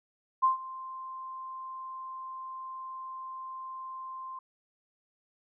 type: tone with ADSR envelope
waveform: sine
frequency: 1046.5 Hz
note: C6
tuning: in tune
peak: -19 dBFS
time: 0.42-4.39 s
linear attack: 20 ms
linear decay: 130 ms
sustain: -19 dB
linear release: 4 ms
effects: none